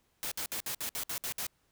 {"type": "noise bursts", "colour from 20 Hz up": "white", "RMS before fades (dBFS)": -36, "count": 9, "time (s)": [0.23, 1.467], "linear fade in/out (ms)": 0, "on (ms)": 85, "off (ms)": 59, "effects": ["pink hiss -73 dBFS RMS until 1.71 s"]}